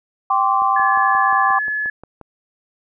sine chord, G suspended fourth, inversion none, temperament equal with one note detuned, 784 / 1046.5 / 1155.8 Hz, G5 / C6 / D6, 0 / 0 / -28 cents, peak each -18 dBFS, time 0.3-1.59 s, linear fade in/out 5 ms
click train, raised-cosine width 1 ms, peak -23 dBFS, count 10, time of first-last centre 0.62-2.213 s, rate 5.65 Hz
sine tone, 1710 Hz, A6, 50 cents flat, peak -19 dBFS, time 0.76-1.9 s, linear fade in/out 5 ms
effects none

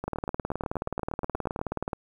two click trains, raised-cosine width 1 ms, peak -15 / -19 dBFS, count 36 / 14, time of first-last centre 0.08-1.932 / 0.04-1.591 s, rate 18.9 / 8.38 Hz, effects 9-bit

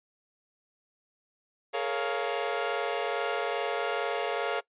sawtooth chord, Bb minor seventh, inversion third, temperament equal with one note detuned, 423.8 / 466.2 / 554.4 / 698.5 Hz, Ab4 / Bb4 / Db5 / F5, +35 / 0 / 0 / 0 cents, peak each -30 dBFS, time 1.73-4.61 s, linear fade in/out 20 ms, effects noise-tail reverb RT60 0.1 s tail -22 dB re dry + resampled to 8000 Hz

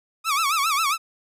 sawtooth tone with vibrato, 1213 Hz, D#6, 44 cents flat, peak -16 dBFS, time 0.24-0.98 s, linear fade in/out 50 ms, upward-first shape sine, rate 7.4 Hz, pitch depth 170 cents each way, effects resampled to 32000 Hz

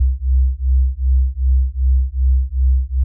sine beating tone pair, 63.6 / 66.2 Hz, C2 / C2, -48 / +21 cents, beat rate 2.6 Hz, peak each -15 dBFS, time 0-3.04 s, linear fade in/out 10 ms, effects none

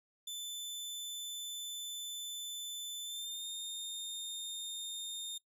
sawtooth tone with pitch glide, 3520 to 3653 Hz, A7 to A#7, 0 to -36 cents, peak -37 dBFS, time 0.27-5.38 s, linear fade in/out 5 ms, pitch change +64 cents, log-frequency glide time 3.03-3.45 s, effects noise-tail reverb RT60 0.1 s tail -17 dB re dry

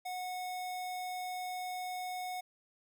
square tone, 732 Hz, F#5, 19 cents flat, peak -38 dBFS, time 0.05-2.41 s, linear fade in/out 10 ms, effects none

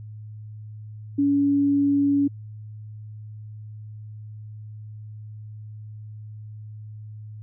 sine tone, 282.8 Hz, C#4, 35 cents sharp, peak -17 dBFS, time 1.18-2.28 s, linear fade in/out 10 ms, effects added 107 Hz sine -36 dBFS peak until 7.42 s

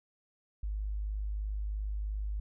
sine tone, 51.5 Hz, G#1, 14 cents flat, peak -32 dBFS, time 0.63-2.4 s, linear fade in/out 5 ms, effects none

